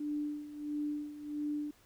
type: tone with tremolo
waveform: sine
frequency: 296 Hz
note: D4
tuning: 14 cents sharp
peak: -32 dBFS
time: 0-1.71 s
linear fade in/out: 5 ms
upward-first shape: sine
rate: 1.5 Hz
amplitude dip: 75%
effects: pink hiss -65 dBFS RMS until 1.85 s